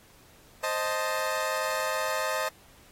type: chord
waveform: 20% pulse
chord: A diminished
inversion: first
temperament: equal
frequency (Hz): 523.3 / 622.3 / 880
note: C5 / Eb5 / A5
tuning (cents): 0 / 0 / 0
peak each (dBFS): -27 / -25 / -29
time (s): 0.63-2.49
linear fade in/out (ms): 10
effects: pink hiss -57 dBFS RMS until 2.91 s + AAC 48 kbps